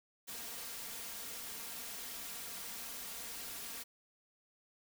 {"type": "noise with comb filter", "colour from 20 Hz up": "white", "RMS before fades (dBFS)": -45, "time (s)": [0.27, 3.84], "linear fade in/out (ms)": 20, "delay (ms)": 4.3, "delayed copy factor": 0.6, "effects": []}